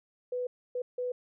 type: tone bursts at uneven times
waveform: sine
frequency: 496.4 Hz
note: B4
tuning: 9 cents sharp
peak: -30 dBFS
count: 3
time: 0.32-0.47 / 0.75-0.82 / 0.98-1.12 s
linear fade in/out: 5 ms
effects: none